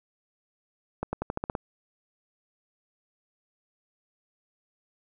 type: accelerating click train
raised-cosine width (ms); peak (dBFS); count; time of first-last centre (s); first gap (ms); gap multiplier
1; -15; 8; 1.03-1.552; 100; 0.9
effects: none